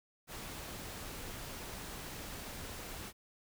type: noise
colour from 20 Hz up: pink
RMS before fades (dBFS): -45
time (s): 0.27-3.13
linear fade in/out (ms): 50
effects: none